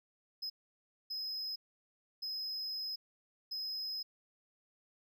triangle tone bursts at uneven times, 5090 Hz, D#8, 39 cents sharp, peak -36 dBFS, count 4, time 0.42-0.5 / 1.1-1.56 / 2.22-2.96 / 3.51-4.03 s, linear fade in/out 10 ms, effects none

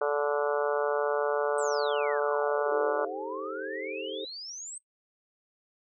harmonic tone, 145.6 Hz, D3, 15 cents flat, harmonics 3 / 4 / 5 / 6 / 7 / 8 / 9 / 10, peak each -28 / -29 / -37 / -37 / -40 / -37 / -39 / -38 dBFS, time 0.01-3.05 s, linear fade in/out 5 ms
sine exponential two-way sweep, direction down then up, 8370 to 392 to 8370 Hz, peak -38 dBFS, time 1.58-4.78 s, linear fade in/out 2 ms, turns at 2.68 s
sine chord, A half-diminished seventh, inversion second, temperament just, 316.8 / 396 / 440 / 528 Hz, Eb4 / G4 / A4 / C5, +31 / +18 / 0 / +16 cents, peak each -42 / -39 / -38 / -39 dBFS, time 2.71-4.25 s, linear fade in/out 5 ms
effects noise-tail reverb RT60 0.1 s tail -18 dB re dry

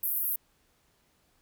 pink band-pass noise, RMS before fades -30 dBFS, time 0.03-0.36 s, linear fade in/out 5 ms, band 12000 to 16000 Hz, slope 48 dB/octave, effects pink hiss -69 dBFS RMS until 1.41 s

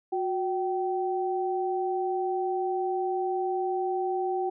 sine tone pair together, 365.5 / 771 Hz, F#4 / G5, -21 / -29 cents, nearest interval octave + minor second, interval 1292 cents, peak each -28 / -29 dBFS, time 0.12-4.5 s, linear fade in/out 10 ms, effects none

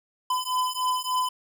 square beating tone pair, 1009 / 1012.4 Hz, B5 / B5, +37 / +43 cents, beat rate 3.4 Hz, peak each -28 dBFS, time 0.3-1.29 s, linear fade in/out 5 ms, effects none

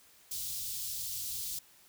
white band-stop noise, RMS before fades -38 dBFS, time 0.31-1.59 s, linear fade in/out 5 ms, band 130 to 3600 Hz, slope 24 dB/octave, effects white hiss -61 dBFS RMS until 1.88 s

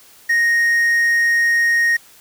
triangle tone with quantisation, 1864.7 Hz, A#6, in tune, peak -11 dBFS, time 0.29-1.97 s, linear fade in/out 10 ms, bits 6, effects white hiss -47 dBFS RMS until 2.2 s

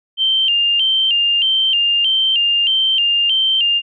sine tone with vibrato, 2960 Hz, F#7, in tune, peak -12 dBFS, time 0.17-3.82 s, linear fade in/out 50 ms, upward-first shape square, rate 1.6 Hz, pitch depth 92 cents each way, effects none

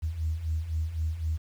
sine beating tone pair, 77 / 80.9 Hz, D#2 / E2, -17 / -32 cents, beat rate 3.9 Hz, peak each -33 / -28 dBFS, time 0.02-1.38 s, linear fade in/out 20 ms, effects tanh soft clip ceiling -20 dBFS + 9-bit

